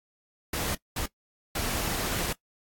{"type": "noise bursts at uneven times", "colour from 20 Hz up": "pink", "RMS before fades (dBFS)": -30, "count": 3, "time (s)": [[0.53, 0.75], [0.96, 1.06], [1.55, 2.33]], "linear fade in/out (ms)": 5, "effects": ["noise-tail reverb RT60 0.1 s tail -21 dB re dry", "AAC 64 kbps"]}